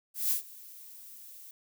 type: noise with ADSR envelope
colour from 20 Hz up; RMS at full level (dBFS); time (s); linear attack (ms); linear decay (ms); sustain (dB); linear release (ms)
violet; -27; 0.14-1.51; 170; 110; -22; 4
effects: none